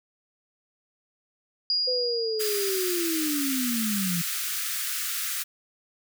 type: tone with exponential decay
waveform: sine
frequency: 4862 Hz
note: D#8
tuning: 41 cents flat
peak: -21 dBFS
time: 1.7-4.14 s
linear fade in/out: 1 ms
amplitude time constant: 530 ms
type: linear sweep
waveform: sine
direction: down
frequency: 509 to 164.81 Hz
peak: -26 dBFS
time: 1.87-4.22 s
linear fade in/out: 10 ms
type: high-pass noise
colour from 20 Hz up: white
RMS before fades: -30 dBFS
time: 2.39-5.44 s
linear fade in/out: 20 ms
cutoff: 1200 Hz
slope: 96 dB/octave
effects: none